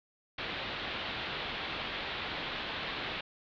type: low-pass noise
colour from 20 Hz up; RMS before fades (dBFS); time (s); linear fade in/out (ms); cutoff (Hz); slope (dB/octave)
white; -38; 0.38-3.21; 5; 3900; 48
effects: none